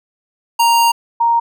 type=tone pair in turn; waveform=square / sine; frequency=932.3 / 932.3 Hz; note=A#5 / A#5; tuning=0 / 0 cents; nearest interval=unison; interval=0 cents; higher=neither; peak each=-10 dBFS; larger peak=neither; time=0.59-0.92 / 1.2-1.4 s; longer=first; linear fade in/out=10 ms; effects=none